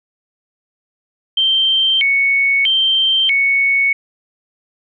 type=tone with vibrato; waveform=sine; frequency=2637 Hz; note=E7; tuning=in tune; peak=-11 dBFS; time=1.37-3.93 s; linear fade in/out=5 ms; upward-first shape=square; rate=0.78 Hz; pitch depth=300 cents each way; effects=none